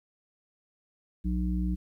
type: harmonic tone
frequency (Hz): 60.8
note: B1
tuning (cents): -26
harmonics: 1 / 3 / 5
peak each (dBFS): -28 / -30 / -37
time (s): 1.24-1.76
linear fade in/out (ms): 20
effects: 11-bit